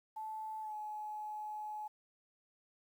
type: tone with pitch glide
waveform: sine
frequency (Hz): 871 to 849.6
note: A5 to G#5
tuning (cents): -18 to +39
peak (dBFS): -40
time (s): 0.16-1.88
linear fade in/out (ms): 10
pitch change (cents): -43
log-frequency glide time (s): 0.61-0.74
effects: 11-bit